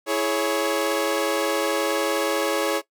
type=chord; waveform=sawtooth; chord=C# minor; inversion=first; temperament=equal with one note detuned; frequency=329.6 / 420.6 / 554.4 Hz; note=E4 / G#4 / C#5; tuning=0 / +22 / 0 cents; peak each=-23 / -22 / -20 dBFS; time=0.06-2.82 s; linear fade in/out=50 ms; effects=noise-tail reverb RT60 0.1 s tail -18 dB re dry